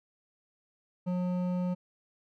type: tone with hard clipping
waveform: sine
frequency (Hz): 180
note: F#3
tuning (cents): -47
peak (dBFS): -30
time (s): 1.06-1.75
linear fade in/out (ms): 20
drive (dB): 10
effects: none